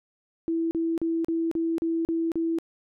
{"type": "tone bursts", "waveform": "sine", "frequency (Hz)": 329.6, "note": "E4", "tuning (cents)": 0, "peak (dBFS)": -23, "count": 8, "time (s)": [0.48, 2.586], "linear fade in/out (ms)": 0, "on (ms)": 230, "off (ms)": 38, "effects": []}